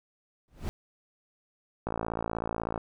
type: noise with exponential growth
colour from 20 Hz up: brown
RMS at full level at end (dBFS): -29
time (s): 0.48-0.69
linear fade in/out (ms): 0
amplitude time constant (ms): 44
type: click train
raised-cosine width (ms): 1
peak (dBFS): -17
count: 52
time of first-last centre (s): 1.87-2.777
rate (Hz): 56.2
effects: none